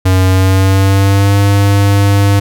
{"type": "tone with pitch glide", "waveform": "square", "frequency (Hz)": [93.5, 100.21], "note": ["F#2", "G2"], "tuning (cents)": [19, 39], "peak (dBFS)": -7, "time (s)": [0.05, 2.4], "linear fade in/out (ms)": 10, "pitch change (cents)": 120, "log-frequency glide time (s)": [0.27, 1.36], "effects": []}